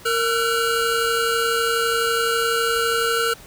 square tone cluster, 462 / 1354 / 1493 / 2861 Hz, A#4 / E6 / F#6 / F7, -16 / +46 / +15 / +41 cents, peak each -23 / -24 / -26 / -29 dBFS, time 0.05-3.34 s, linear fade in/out 10 ms, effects pink hiss -44 dBFS RMS until 3.46 s

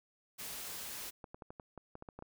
white noise, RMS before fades -44 dBFS, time 0.38-1.11 s, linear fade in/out 20 ms
clicks, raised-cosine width 1 ms, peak -33 dBFS, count 11, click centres 1.242 / 1.345 / 1.422 / 1.505 / 1.598 / 1.777 / 1.954 / 2.024 / 2.088 / 2.19 / 2.224 s
effects none

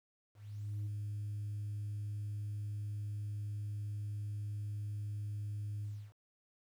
sine tone with ADSR envelope, 103.83 Hz, G#2, in tune, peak -33 dBFS, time 0.34-6.13 s, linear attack 520 ms, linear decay 19 ms, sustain -3 dB, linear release 290 ms, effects tanh soft clip ceiling -35 dBFS + 11-bit

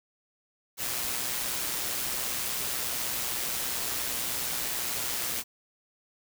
white noise with amplitude modulation, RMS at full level -30 dBFS, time 0.77-5.44 s, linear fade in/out 50 ms, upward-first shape sine, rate 122 Hz, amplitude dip 35%, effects none

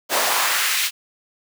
pink noise with high-pass filter sweep, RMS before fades -20 dBFS, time 0.09-0.91 s, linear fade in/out 50 ms, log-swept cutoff 530 to 2700 Hz, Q 1.3, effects none

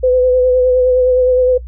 sine tone with vibrato, 505 Hz, B4, 39 cents sharp, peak -8 dBFS, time 0.03-1.58 s, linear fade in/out 10 ms, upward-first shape sine, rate 9.7 Hz, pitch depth 23 cents each way, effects noise-tail reverb RT60 0.1 s tail -22 dB re dry + added 60 Hz sine -26 dBFS peak until 1.67 s

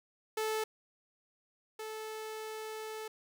sawtooth tone pair in turn, 436.1 / 436.1 Hz, A4 / A4, -15 / -15 cents, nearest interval unison, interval 0 cents, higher neither, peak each -28 / -36 dBFS, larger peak first, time 0.37-0.64 / 1.79-3.08 s, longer second, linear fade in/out 5 ms, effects none

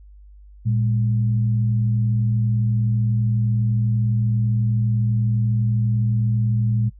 sine tone pair together, 114.74 / 202.7 Hz, A#2 / G#3, -27 / -42 cents, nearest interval minor seventh, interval 985 cents, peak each -17 / -27 dBFS, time 0.65-6.9 s, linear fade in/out 20 ms, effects noise-tail reverb RT60 0.1 s tail -24 dB re dry + added 50 Hz sine -42 dBFS peak until 6.99 s

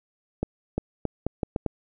accelerating click train, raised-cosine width 2 ms, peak -12 dBFS, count 7, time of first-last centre 0.43-1.663 s, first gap 350 ms, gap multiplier 0.78, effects none

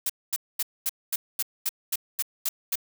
blue noise bursts, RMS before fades -26 dBFS, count 11, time 0.06-2.756 s, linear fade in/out 5 ms, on 36 ms, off 230 ms, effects none

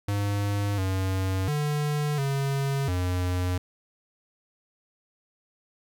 square tone with pitch steps, 101.6 / 94.7 / 148.2 / 137.9 / 90.3 Hz, G#2 / F#2 / D3 / C#3 / F#2, -38 / +41 / +16 / -9 / -42 cents, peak -25 dBFS, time 0.08-3.58 s, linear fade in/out 5 ms, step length 700 ms, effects 11-bit

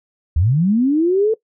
sine linear sweep, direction up, 69.3 to 452.9 Hz, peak -12 dBFS, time 0.36-1.34 s, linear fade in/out 5 ms, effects noise-tail reverb RT60 0.1 s tail -20 dB re dry

